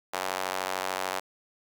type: tone with high-pass filter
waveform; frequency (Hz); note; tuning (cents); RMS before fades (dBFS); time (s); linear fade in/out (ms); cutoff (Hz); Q
sawtooth; 93.4; F#2; +17; -32; 0.13-1.2; 10; 750; 1.3
effects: none